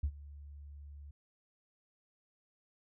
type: tone with ADSR envelope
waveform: sine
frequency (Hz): 72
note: D2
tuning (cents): -34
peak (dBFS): -26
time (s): 0.03-1.11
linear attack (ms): 9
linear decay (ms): 66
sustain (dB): -21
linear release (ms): 4
effects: tanh soft clip ceiling -26 dBFS